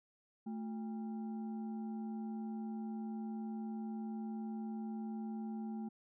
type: tone with frequency modulation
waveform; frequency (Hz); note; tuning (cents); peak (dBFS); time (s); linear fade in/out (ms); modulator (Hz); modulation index
sine; 220; A3; 0; -39; 0.46-5.89; 10; 581; 0.41
effects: none